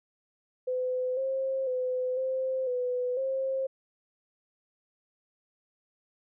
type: tone with pitch steps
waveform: sine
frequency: 507 / 532 / 507 / 522 / 497.5 / 532 Hz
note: B4 / C5 / B4 / C5 / B4 / C5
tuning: +45 / +29 / +45 / -4 / +13 / +29 cents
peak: -27 dBFS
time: 0.67-3.67 s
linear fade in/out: 10 ms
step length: 500 ms
effects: none